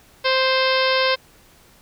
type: harmonic tone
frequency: 523.3 Hz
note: C5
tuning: in tune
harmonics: 1 / 2 / 3 / 4 / 5 / 6 / 7 / 8 / 9 / 10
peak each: -20 / -23 / -25 / -26 / -27 / -28 / -28 / -29 / -30 / -30 dBFS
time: 0.24-1.16 s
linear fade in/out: 20 ms
effects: pink hiss -52 dBFS RMS until 1.81 s